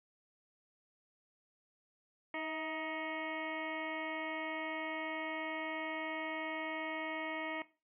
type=harmonic tone with a mistuned harmonic; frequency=314.3 Hz; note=D#4; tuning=18 cents sharp; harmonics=1 / 2 / 3 / 4 / 6 / 7 / 8 / 9 / 10; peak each=-44 / -44 / -44 / -49 / -45 / -43 / -56 / -56 / -57 dBFS; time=2.34-7.62 s; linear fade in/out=2 ms; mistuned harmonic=2; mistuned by=+30 cents; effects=noise-tail reverb RT60 0.3 s tail -17 dB re dry